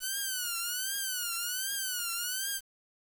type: tone with vibrato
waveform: 5% pulse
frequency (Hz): 1485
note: F#6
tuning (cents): +6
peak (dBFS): -21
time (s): 0-2.61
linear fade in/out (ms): 50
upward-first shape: triangle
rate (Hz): 1.3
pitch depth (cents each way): 160
effects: 8-bit